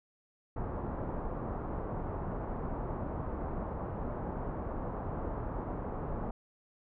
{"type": "low-pass noise", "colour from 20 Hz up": "pink", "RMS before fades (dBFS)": -37, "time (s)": [0.56, 6.31], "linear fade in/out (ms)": 5, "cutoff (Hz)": 1100, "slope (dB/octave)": 24, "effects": []}